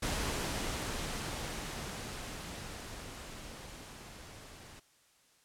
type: noise with level ramp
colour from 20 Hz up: pink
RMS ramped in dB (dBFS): -34 to -52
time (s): 0.02-4.8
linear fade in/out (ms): 10
effects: white hiss -67 dBFS RMS until 5.44 s + low-pass 10000 Hz 12 dB/octave